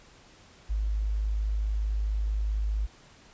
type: tone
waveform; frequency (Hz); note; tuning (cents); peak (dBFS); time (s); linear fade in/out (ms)
sine; 52.3; G#1; +13; -25; 0.69-2.87; 20
effects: pink hiss -55 dBFS RMS until 3.33 s + resampled to 16000 Hz